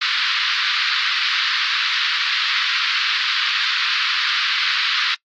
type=band-pass noise; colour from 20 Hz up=white; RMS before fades=-20 dBFS; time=0.01-5.15 s; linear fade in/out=10 ms; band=1200 to 4500 Hz; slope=48 dB/octave; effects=noise-tail reverb RT60 0.1 s tail -23 dB re dry + AAC 48 kbps